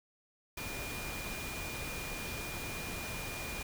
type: tone in noise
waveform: sine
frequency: 2422 Hz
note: D#7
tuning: 47 cents flat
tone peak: -44 dBFS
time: 0.57-3.63 s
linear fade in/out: 5 ms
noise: pink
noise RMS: -41 dBFS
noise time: 0.57-3.63 s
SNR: -6 dB
effects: none

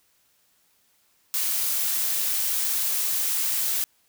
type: noise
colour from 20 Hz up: blue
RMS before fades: -25 dBFS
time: 1.34-3.84 s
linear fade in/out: 0 ms
effects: white hiss -65 dBFS RMS until 4.08 s

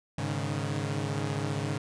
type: chord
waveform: sawtooth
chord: Ab suspended fourth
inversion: none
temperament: equal with one note detuned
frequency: 103.83 / 138.59 / 153.6 Hz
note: Ab2 / Db3 / Eb3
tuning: 0 / 0 / -22 cents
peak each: -30 / -29 / -31 dBFS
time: 0.18-1.78 s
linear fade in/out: 5 ms
effects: resampled to 22050 Hz

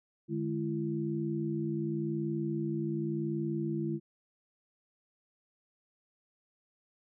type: tone cluster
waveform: sine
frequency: 149.9 / 210.8 / 337 Hz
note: D3 / G#3 / E4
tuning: +36 / +26 / +38 cents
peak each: -35 / -36 / -34 dBFS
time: 0.28-4 s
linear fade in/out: 50 ms
effects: none

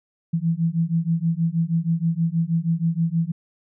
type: beating tone pair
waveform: sine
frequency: 162.8 / 169.1 Hz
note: E3 / E3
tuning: -21 / +44 cents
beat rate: 6.3 Hz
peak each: -22 dBFS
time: 0.33-3.32 s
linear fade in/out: 10 ms
effects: none

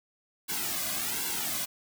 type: noise with flanger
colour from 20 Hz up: white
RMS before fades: -32 dBFS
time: 0.48-1.66 s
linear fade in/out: 20 ms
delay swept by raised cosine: 1.6 to 2.24 ms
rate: 1.3 Hz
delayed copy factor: -1
effects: none

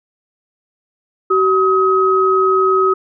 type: tone pair together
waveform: sine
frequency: 380 / 1268.6 Hz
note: F#4 / D#6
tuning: +46 / +33 cents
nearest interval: octave + major sixth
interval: 2087 cents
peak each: -13 dBFS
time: 1.3-2.94 s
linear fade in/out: 10 ms
effects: none

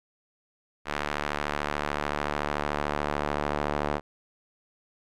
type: tone with band-pass filter sweep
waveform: sawtooth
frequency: 73.6 Hz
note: D2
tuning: 4 cents sharp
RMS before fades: -30 dBFS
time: 0.85-4.01 s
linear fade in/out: 50 ms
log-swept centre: 1600 to 810 Hz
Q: 0.84
effects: none

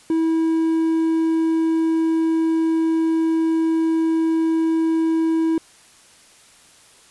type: tone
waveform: triangle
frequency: 324.5 Hz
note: E4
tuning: 27 cents flat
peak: -14 dBFS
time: 0.1-5.58 s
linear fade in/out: 2 ms
effects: white hiss -50 dBFS RMS until 7.1 s + resampled to 24000 Hz

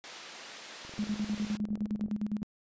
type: band-pass noise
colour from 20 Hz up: white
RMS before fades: -47 dBFS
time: 0.04-1.57 s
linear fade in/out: 0 ms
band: 260 to 4800 Hz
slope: 12 dB/octave
type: click train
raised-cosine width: 2 ms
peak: -35 dBFS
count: 29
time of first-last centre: 0.85-2.083 s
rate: 22.7 Hz
type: tone with tremolo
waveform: sine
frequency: 210 Hz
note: G#3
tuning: 19 cents sharp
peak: -28 dBFS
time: 0.99-2.43 s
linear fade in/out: 0 ms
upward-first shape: square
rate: 9.8 Hz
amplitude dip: 75%
effects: resampled to 16000 Hz

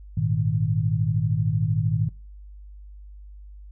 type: chord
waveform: sine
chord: Ab suspended second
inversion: none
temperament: just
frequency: 103.83 / 116.8 / 155.74 Hz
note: Ab2 / Bb2 / Eb3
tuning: 0 / +4 / +2 cents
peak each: -25 / -25 / -24 dBFS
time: 0.17-2.09 s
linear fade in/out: 5 ms
effects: noise-tail reverb RT60 0.3 s tail -21 dB re dry + added 50 Hz sine -40 dBFS peak until 3.71 s

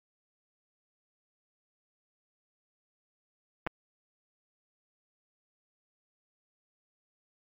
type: clicks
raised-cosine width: 0.5 ms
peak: -17 dBFS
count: 2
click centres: 3.666 / 3.672 s
effects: AAC 64 kbps

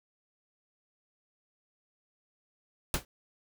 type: noise with exponential decay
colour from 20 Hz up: pink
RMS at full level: -24 dBFS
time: 2.94-3.05 s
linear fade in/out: 1 ms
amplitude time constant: 23 ms
effects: none

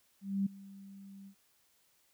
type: tone with ADSR envelope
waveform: sine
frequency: 196.4 Hz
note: G3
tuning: 4 cents sharp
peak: -27 dBFS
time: 0.21-1.35 s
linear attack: 250 ms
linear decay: 9 ms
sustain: -21 dB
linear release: 80 ms
effects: white hiss -71 dBFS RMS until 2.13 s

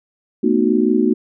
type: chord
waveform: sine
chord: B dominant seventh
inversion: third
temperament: just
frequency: 222.2 / 246.9 / 308.7 / 370.4 Hz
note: A3 / B3 / D#4 / F#4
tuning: +17 / 0 / -14 / +2 cents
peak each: -18 dBFS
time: 0.43-1.14 s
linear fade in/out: 10 ms
effects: none

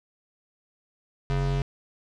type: tone pair together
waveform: square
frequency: 46.09 / 138.1 Hz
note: F#1 / C#3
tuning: -6 / -6 cents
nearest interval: octave + perfect fifth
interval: 1900 cents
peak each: -28 dBFS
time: 1.3-1.62 s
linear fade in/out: 0 ms
effects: low-pass 5000 Hz 12 dB/octave

